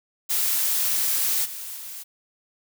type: noise with level steps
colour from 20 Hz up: blue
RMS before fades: -23 / -35 / -37 dBFS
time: 0.29-2.04 s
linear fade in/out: 20 ms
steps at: 1.44 / 1.76 s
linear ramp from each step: 20 ms
effects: none